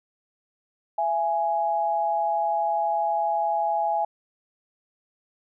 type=tone pair together; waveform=sine; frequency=672 / 832.2 Hz; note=E5 / G#5; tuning=+33 / +3 cents; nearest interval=major third; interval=370 cents; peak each=-26 / -23 dBFS; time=0.98-4.05 s; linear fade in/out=5 ms; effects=none